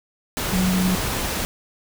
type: tone in noise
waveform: sine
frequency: 185 Hz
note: F#3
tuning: in tune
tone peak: -18 dBFS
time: 0.53-0.95 s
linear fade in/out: 0 ms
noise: pink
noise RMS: -25 dBFS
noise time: 0.37-1.45 s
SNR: +4 dB
effects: none